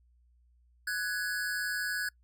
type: tone pair together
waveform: square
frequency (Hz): 1487.7 / 1668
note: F#6 / G#6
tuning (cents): +9 / +7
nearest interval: major second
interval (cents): 198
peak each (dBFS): -35 / -34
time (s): 0.87-2.09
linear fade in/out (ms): 5
effects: noise-tail reverb RT60 0.1 s tail -24 dB re dry + added 60 Hz sine -62 dBFS peak until 2.23 s